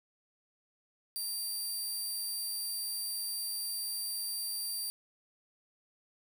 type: tone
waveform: 15% pulse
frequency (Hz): 4699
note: D8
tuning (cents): 0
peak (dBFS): -28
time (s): 1.16-4.9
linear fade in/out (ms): 0
effects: 9-bit